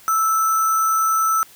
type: tone with sample-and-hold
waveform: sine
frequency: 1320 Hz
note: E6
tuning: 2 cents sharp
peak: -15 dBFS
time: 0.08-1.43 s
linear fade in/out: 0 ms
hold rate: 7350 Hz
effects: white hiss -47 dBFS RMS until 1.55 s